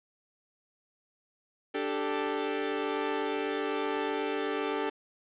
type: chord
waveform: sawtooth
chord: D suspended fourth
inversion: none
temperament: equal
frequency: 293.7 / 392 / 440 Hz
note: D4 / G4 / A4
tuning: 0 / 0 / 0 cents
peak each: -31 / -30 / -29 dBFS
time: 1.74-4.9 s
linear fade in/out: 10 ms
effects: resampled to 8000 Hz + 9-bit